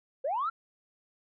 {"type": "linear sweep", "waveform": "sine", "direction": "up", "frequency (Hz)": [495.8, 1394], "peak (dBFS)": -27, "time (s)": [0.24, 0.5], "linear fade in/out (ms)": 10, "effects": ["tanh soft clip ceiling -23 dBFS"]}